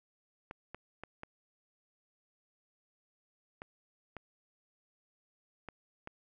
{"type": "clicks", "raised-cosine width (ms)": 0.5, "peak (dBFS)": -28, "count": 8, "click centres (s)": [0.511, 0.746, 1.036, 1.234, 3.619, 4.167, 5.687, 6.074], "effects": []}